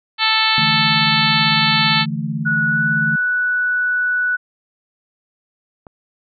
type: harmonic tone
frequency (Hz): 440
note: A4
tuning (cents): 0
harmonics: 2 / 3 / 4 / 5 / 6 / 7 / 8 / 9 / 10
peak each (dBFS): -22 / -22 / -22 / -22 / -22 / -22 / -22 / -22 / -22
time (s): 0.18-2.06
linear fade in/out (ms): 50
type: chord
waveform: sine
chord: D suspended second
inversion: none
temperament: equal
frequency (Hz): 146.83 / 164.81 / 220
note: D3 / E3 / A3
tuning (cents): 0 / 0 / 0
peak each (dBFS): -24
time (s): 0.58-3.16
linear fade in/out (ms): 2
type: tone with pitch glide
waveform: sine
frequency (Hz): 1467 to 1479.8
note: F#6 to F#6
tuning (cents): -15 to 0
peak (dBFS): -15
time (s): 2.45-4.37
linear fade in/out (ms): 20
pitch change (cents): +15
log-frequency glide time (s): 2.68-2.8
type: click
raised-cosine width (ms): 1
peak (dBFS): -24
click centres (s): 5.868
effects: none